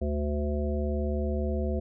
harmonic tone with a mistuned harmonic, 73.42 Hz, D2, in tune, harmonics 1 / 3 / 5 / 7 / 9, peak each -28 / -33 / -35 / -36 / -38 dBFS, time 0.01-1.8 s, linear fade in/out 10 ms, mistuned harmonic 5, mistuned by +17 cents, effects none

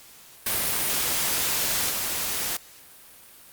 white noise with level steps, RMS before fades -25 / -28 dBFS, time 0.46-2.57 s, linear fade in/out 5 ms, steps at 1.89 s, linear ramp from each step 20 ms, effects white hiss -49 dBFS RMS until 3.52 s + Opus 48 kbps

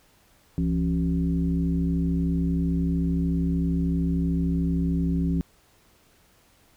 sine tone with frequency modulation, 171.1 Hz, F3, 35 cents flat, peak -21 dBFS, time 0.58-5.41 s, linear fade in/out 0 ms, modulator 103 Hz, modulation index 0.99, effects pink hiss -60 dBFS RMS until 6.76 s

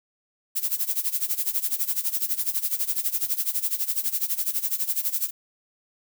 violet noise with tremolo, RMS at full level -23 dBFS, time 0.55-5.31 s, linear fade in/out 20 ms, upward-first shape sine, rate 12 Hz, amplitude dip 85%, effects none

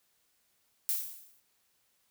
violet noise with exponential decay, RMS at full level -28 dBFS, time 0.89-1.4 s, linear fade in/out 0 ms, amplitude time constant 110 ms, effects white hiss -73 dBFS RMS until 2.1 s

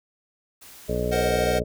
white noise, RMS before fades -46 dBFS, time 0.61-1.29 s, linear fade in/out 10 ms
harmonic tone, 60.9 Hz, B1, 24 cents flat, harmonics 1 / 2 / 3 / 4 / 5 / 6 / 7 / 8 / 9 / 10, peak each -30 / -32 / -32 / -34 / -39 / -40 / -28 / -37 / -34 / -30 dBFS, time 0.88-1.64 s, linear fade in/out 20 ms
square chord, C half-diminished seventh, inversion third, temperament equal, 466.2 / 523.3 / 622.3 / 740 Hz, Bb4 / C5 / Eb5 / Gb5, 0 / 0 / 0 / 0 cents, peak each -29 dBFS, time 1.11-1.6 s, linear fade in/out 20 ms
effects none

